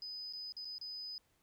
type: tone with dropouts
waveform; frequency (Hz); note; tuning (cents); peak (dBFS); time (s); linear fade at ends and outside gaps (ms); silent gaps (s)
triangle; 5000; D#8; +8; -39; 0.02-1.18; 1; 0.326-0.334 / 0.522-0.567 / 0.647-0.653 / 0.782-0.813
effects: tanh soft clip ceiling -40 dBFS + pink hiss -75 dBFS RMS until 1.42 s